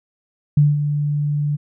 sine tone with ADSR envelope, 146.83 Hz, D3, in tune, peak -8 dBFS, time 0.57-1.57 s, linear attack 5 ms, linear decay 190 ms, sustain -9 dB, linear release 22 ms, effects none

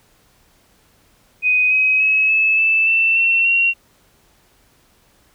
sine tone with pitch steps, 2500 / 2533 / 2567 / 2602 / 2636 / 2672 / 2707 / 2744 Hz, D#7 / D#7 / E7 / E7 / E7 / E7 / E7 / F7, +8 / +30 / -47 / -23 / -1 / +23 / +45 / -31 cents, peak -12 dBFS, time 1.42-3.74 s, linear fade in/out 50 ms, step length 290 ms, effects pink hiss -56 dBFS RMS until 5.34 s

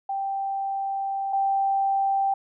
sine tone pair in turn, 784 / 784 Hz, G5 / G5, 0 / 0 cents, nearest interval unison, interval 0 cents, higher neither, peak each -25 / -20 dBFS, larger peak second, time 0.09-1.33 / 1.33-2.34 s, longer first, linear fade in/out 5 ms, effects none

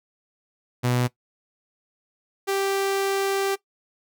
sawtooth tone pair in turn, 123.47 / 392 Hz, B2 / G4, 0 / 0 cents, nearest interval octave + minor sixth, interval 2000 cents, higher second, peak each -16 / -18 dBFS, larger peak first, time 0.83-1.08 / 2.47-3.56 s, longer second, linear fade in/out 20 ms, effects noise-tail reverb RT60 0.1 s tail -18 dB re dry

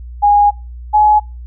sine tone pair in turn, 822 / 845.1 Hz, G#5 / G#5, -18 / +30 cents, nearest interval unison, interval 48 cents, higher second, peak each -6 dBFS, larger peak neither, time 0.22-0.51 / 0.93-1.2 s, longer first, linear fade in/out 20 ms, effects noise-tail reverb RT60 0.3 s tail -26 dB re dry + added 60 Hz sine -27 dBFS peak until 1.46 s

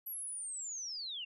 sine linear sweep, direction down, 11850 to 2688 Hz, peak -39 dBFS, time 0.06-1.25 s, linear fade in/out 10 ms, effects none

